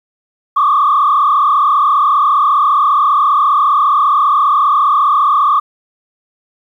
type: tone with frequency modulation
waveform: sine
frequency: 1158 Hz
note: D6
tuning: 25 cents flat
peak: -7 dBFS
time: 0.56-5.6 s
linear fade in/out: 10 ms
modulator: 34.8 Hz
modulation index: 2
effects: tanh soft clip ceiling -3 dBFS + 8-bit